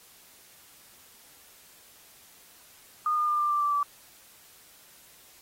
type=tone with pitch steps; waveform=sine; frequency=1223 / 1211.7 / 1200.6 / 1189.6 / 1178.6 / 1167.8 / 1157 Hz; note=D#6 / D#6 / D6 / D6 / D6 / D6 / D6; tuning=-30 / -46 / +38 / +22 / +6 / -10 / -26 cents; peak=-23 dBFS; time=3.06-3.83 s; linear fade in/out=2 ms; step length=110 ms; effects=white hiss -55 dBFS RMS until 5.41 s + AAC 48 kbps